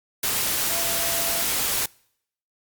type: tone in noise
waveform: sine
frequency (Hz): 675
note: E5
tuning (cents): +41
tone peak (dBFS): -33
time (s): 0.7-1.43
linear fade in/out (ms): 5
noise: white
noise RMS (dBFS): -24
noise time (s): 0.23-1.86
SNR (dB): -12
effects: noise-tail reverb RT60 0.7 s tail -26 dB re dry + Opus 48 kbps